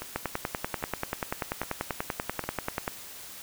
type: two click trains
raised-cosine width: 0.5 ms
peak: -13 / -20 dBFS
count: 29 / 4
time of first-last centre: 0.16-2.878 / 0.02-2.439 s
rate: 10.3 / 1.24 Hz
effects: white hiss -44 dBFS RMS until 3.42 s